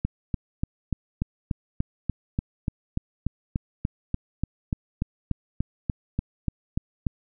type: click train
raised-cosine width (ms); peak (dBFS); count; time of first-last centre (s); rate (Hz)
5; -12; 25; 0.05-7.068; 3.42
effects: none